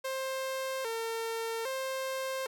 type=tone with vibrato; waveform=sawtooth; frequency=490 Hz; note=B4; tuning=14 cents flat; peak=-29 dBFS; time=0.04-2.47 s; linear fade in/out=10 ms; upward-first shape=square; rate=0.62 Hz; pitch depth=130 cents each way; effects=none